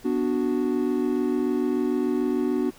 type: chord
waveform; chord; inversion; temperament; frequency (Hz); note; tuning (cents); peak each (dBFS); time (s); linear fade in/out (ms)
triangle; B minor; none; equal; 246.9 / 293.7 / 370; B3 / D4 / F#4; 0 / 0 / 0; -24; 0.04-2.71; 20
effects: pink hiss -51 dBFS RMS until 2.78 s

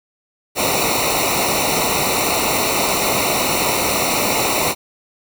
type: noise with comb filter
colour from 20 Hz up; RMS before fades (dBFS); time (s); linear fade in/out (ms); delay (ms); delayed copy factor
pink; -18; 0.55-4.75; 50; 0.61; -0.95
effects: none

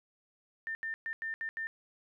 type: tone bursts at uneven times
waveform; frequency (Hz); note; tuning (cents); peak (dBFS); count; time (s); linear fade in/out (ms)
sine; 1800; A6; +39; -34; 6; 0.67-0.75 / 0.83-0.94 / 1.06-1.13 / 1.22-1.34 / 1.41-1.49 / 1.57-1.67; 0
effects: 12-bit

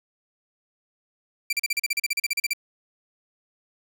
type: tone bursts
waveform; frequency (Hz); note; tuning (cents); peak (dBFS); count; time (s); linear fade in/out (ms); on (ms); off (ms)
sawtooth; 2349; D7; 0; -18; 16; 1.5-2.534; 5; 29; 38
effects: none

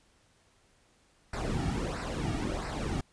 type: noise with flanger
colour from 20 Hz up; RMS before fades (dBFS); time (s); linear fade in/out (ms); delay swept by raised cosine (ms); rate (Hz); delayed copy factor
brown; -33; 1.33-3.01; 5; 0.3 to 2; 1.5; -0.7
effects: pink hiss -66 dBFS RMS until 3.12 s + resampled to 22050 Hz

